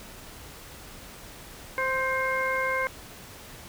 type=harmonic tone with a mistuned harmonic; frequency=523.3 Hz; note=C5; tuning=in tune; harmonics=1 / 2 / 3 / 4; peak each=-30 / -30 / -30 / -30 dBFS; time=1.78-2.87 s; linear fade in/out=0 ms; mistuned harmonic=4; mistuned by=+33 cents; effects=pink hiss -45 dBFS RMS until 3.68 s